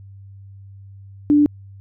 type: tone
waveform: sine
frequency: 293.7 Hz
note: D4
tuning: in tune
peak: -10 dBFS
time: 1.3-1.46 s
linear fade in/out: 0 ms
effects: added 98 Hz sine -38 dBFS peak until 1.8 s